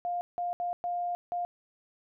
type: tone bursts at uneven times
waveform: sine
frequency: 704 Hz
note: F5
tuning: 14 cents sharp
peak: -29 dBFS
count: 5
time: 0.05-0.21 / 0.38-0.53 / 0.6-0.73 / 0.84-1.15 / 1.32-1.45 s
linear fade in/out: 0 ms
effects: none